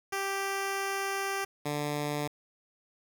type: tone pair in turn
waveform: 10% pulse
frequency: 392 / 147.34 Hz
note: G4 / D3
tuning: 0 / +6 cents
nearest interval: octave + perfect fourth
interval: 1694 cents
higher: first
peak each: -22 dBFS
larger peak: neither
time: 0.12-1.45 / 1.65-2.28 s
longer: first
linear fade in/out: 10 ms
effects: 8-bit